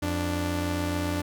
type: tone pair together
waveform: sawtooth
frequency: 87.31 / 293.7 Hz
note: F2 / D4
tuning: 0 / 0 cents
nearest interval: octave + major sixth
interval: 2100 cents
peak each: -25 dBFS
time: 0.02-1.22 s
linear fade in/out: 10 ms
effects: none